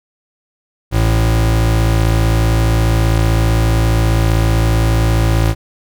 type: tone pair together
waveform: square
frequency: 55.62 / 110.8 Hz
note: A1 / A2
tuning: +19 / +13 cents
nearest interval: octave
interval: 1194 cents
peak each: -14 dBFS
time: 0.91-5.55 s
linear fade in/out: 50 ms
effects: none